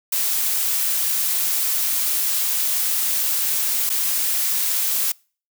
blue noise with dropouts, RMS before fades -21 dBFS, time 0.12-5.12 s, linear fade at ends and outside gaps 5 ms, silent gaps 3.894-3.899 s, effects noise-tail reverb RT60 0.4 s tail -26 dB re dry

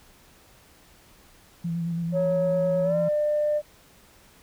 sine tone with vibrato, 168.7 Hz, E3, 40 cents sharp, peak -25 dBFS, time 1.64-3.09 s, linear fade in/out 10 ms, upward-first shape square, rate 9 Hz, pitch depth 23 cents each way
sine tone with pitch glide, 554.4 to 597.6 Hz, C#5 to D5, 0 to +30 cents, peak -20 dBFS, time 2.12-3.62 s, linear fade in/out 50 ms, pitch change +130 cents, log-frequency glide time 2.83-2.95 s
effects tanh soft clip ceiling -16 dBFS + pink hiss -55 dBFS RMS until 4.42 s

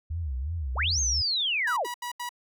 sine tone with vibrato, 73.42 Hz, D2, in tune, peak -28 dBFS, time 0.1-1.22 s, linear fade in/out 10 ms, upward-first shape sine, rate 2.8 Hz, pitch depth 270 cents each way
sine linear two-way sweep, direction up then down, 277.2 to 6520 to 277.2 Hz, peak -24 dBFS, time 0.75-1.87 s, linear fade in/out 50 ms, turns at 1 s
sawtooth tone bursts, 970 Hz, B5, 31 cents flat, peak -28 dBFS, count 4, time 1.67-2.292 s, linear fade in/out 5 ms, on 97 ms, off 78 ms
effects none

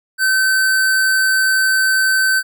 square tone, 1537 Hz, G6, 35 cents flat, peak -13 dBFS, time 0.18-2.43 s, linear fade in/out 50 ms, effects none

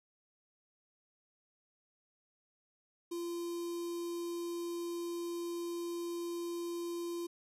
square tone with notch filter, 343.3 Hz, F4, 30 cents flat, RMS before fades -39 dBFS, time 3.11-7.27 s, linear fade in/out 10 ms, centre 1800 Hz, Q 0.53, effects resampled to 32000 Hz + 12-bit

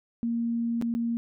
sine tone with dropouts, 233.1 Hz, A#3, in tune, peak -25 dBFS, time 0.23-1.17 s, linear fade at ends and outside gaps 0 ms, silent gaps 0.814-0.823 / 0.94-0.95 s, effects none

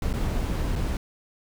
brown noise with dropouts, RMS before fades -26 dBFS, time 0.02-0.97 s, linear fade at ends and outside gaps 2 ms, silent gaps 0.13-0.137 / 0.755-0.759 s, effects none

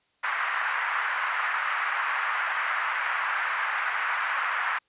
pink band-pass noise, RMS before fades -28 dBFS, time 0.23-4.79 s, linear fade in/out 10 ms, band 1100 to 2000 Hz, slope 24 dB/octave, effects white hiss -69 dBFS RMS until 4.88 s + resampled to 8000 Hz

